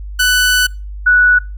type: tone pair in turn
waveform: sawtooth / sine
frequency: 1492 / 1474.9 Hz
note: F#6 / F#6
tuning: +14 / -6 cents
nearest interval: unison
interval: 20 cents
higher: first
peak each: -6 dBFS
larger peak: neither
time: 0.19-0.67 / 1.06-1.39 s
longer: first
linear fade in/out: 10 ms
effects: noise-tail reverb RT60 0.3 s tail -25 dB re dry + added 50 Hz sine -24 dBFS peak until 1.57 s